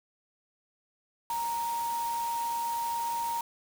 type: tone in noise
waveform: sine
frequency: 934 Hz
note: A#5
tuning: 3 cents sharp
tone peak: -29 dBFS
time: 1.3-3.41 s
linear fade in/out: 2 ms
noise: white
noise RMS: -42 dBFS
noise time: 1.3-3.41 s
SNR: +10 dB
effects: none